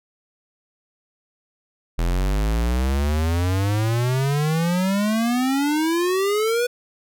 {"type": "exponential sweep", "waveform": "square", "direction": "up", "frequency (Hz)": [41.2, 493.9], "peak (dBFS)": -19, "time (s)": [1.98, 6.67], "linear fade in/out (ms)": 10, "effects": []}